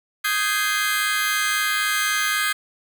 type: chord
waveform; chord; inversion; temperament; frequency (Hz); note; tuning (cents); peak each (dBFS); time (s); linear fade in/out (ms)
sawtooth; Ab major seventh; second; just; 1245.9 / 1557.4 / 1661.2 / 2077; Eb6 / G6 / Ab6 / C7; +2 / -12 / 0 / -13; -22; 0.24-2.53; 10
effects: none